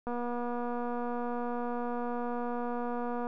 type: click train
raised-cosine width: 1 ms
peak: -23 dBFS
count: 772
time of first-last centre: 0.07-3.269 s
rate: 241 Hz
effects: none